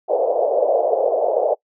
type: band-pass noise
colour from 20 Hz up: pink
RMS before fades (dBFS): -18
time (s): 0.08-1.55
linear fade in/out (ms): 20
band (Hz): 470 to 690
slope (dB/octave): 48
effects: noise-tail reverb RT60 0.1 s tail -24 dB re dry